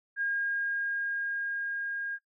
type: tone with level ramp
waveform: sine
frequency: 1622 Hz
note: G#6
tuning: 41 cents flat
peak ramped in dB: -27 to -32 dBFS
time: 0.16-2.19 s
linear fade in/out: 50 ms
effects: noise-tail reverb RT60 0.1 s tail -18 dB re dry